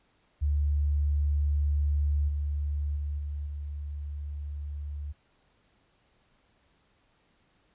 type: tone with level steps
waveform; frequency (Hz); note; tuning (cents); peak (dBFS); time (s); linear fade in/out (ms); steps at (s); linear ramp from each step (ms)
sine; 72.9; D2; -12; -23 / -27 / -29 / -31 / -33; 0.41-5.13; 20; 2.28 / 2.96 / 3.18 / 3.46; 10
effects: pink hiss -68 dBFS RMS until 7.74 s + resampled to 8000 Hz